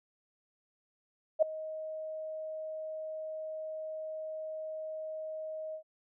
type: tone with ADSR envelope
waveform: sine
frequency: 628 Hz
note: D#5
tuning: 16 cents sharp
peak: -18 dBFS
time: 1.39-5.83 s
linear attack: 33 ms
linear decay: 5 ms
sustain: -19 dB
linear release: 88 ms
effects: none